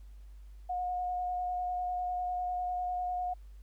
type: tone with vibrato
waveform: sine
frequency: 722 Hz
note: F#5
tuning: 43 cents flat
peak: -31 dBFS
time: 0.69-3.34 s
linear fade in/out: 10 ms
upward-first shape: square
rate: 10 Hz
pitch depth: 9 cents each way
effects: added 50 Hz sine -47 dBFS peak until 3.62 s + pink hiss -71 dBFS RMS until 3.62 s